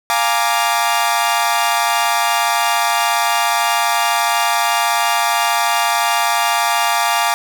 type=chord; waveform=sawtooth; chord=Bb dominant seventh; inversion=second; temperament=equal; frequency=698.5 / 830.6 / 932.3 / 1174.7 Hz; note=F5 / Ab5 / Bb5 / D6; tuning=0 / 0 / 0 / 0 cents; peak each=-16 dBFS; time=0.1-7.34 s; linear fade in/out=0 ms; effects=none